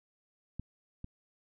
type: clicks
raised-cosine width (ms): 5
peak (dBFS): -26 / -29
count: 2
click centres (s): 0.596 / 1.044
effects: none